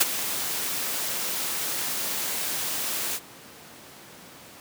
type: noise with ADSR envelope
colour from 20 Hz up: white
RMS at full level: -17 dBFS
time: 0-3.2 s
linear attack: 11 ms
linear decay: 29 ms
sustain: -12 dB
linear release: 51 ms
effects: pink hiss -46 dBFS RMS until 4.6 s + high-pass 150 Hz 12 dB/octave